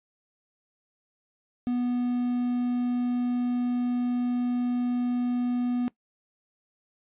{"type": "tone with quantisation", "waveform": "triangle", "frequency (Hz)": 245.2, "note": "B3", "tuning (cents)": -12, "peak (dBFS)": -22, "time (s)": [1.67, 5.88], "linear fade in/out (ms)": 0, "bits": 7, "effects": ["noise-tail reverb RT60 0.1 s tail -20 dB re dry", "resampled to 8000 Hz"]}